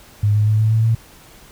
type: tone with pitch steps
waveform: sine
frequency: 103.83 / 105.64 / 107.49 / 109.37 / 111.28 / 113.23 Hz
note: G#2 / G#2 / A2 / A2 / A2 / A#2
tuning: 0 / +30 / -40 / -10 / +20 / -50 cents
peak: -12 dBFS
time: 0.23-0.95 s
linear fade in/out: 5 ms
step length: 120 ms
effects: pink hiss -45 dBFS RMS until 1.51 s